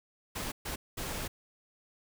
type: noise bursts at uneven times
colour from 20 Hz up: pink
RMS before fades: -37 dBFS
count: 3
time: 0.35-0.52 / 0.65-0.76 / 0.97-1.28 s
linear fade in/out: 10 ms
effects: none